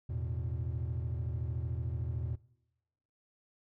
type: chord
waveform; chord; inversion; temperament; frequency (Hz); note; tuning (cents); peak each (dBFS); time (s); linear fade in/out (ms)
triangle; E suspended fourth; none; equal with one note detuned; 82.17 / 110 / 123.47; E2 / A2 / B2; -5 / 0 / 0; -34 / -36 / -35; 0.09-2.36; 10
effects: noise-tail reverb RT60 1.0 s tail -24 dB re dry + tanh soft clip ceiling -25 dBFS